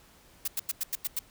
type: noise bursts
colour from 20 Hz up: blue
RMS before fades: -30 dBFS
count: 7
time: 0.45-1.192 s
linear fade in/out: 5 ms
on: 28 ms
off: 91 ms
effects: pink hiss -58 dBFS RMS until 1.3 s